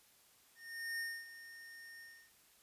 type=tone with ADSR envelope; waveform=square; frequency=1833 Hz; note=A#6; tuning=30 cents flat; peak=-38 dBFS; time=0.55-2.32 s; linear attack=440 ms; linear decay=260 ms; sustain=-14 dB; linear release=310 ms; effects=white hiss -67 dBFS RMS until 2.62 s + resampled to 32000 Hz